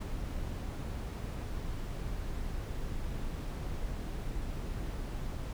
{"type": "noise with ADSR envelope", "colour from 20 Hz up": "brown", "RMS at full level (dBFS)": -33, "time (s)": [0, 5.53], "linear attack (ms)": 21, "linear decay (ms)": 9, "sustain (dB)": -4, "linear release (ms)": 3, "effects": []}